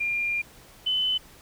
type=tone pair in turn; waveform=sine; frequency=2400 / 3024 Hz; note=D7 / F#7; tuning=+37 / +37 cents; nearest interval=major third; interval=400 cents; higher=second; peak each=-24 / -22 dBFS; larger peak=second; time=0-0.42 / 0.86-1.18 s; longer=first; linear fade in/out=10 ms; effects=pink hiss -51 dBFS RMS until 1.41 s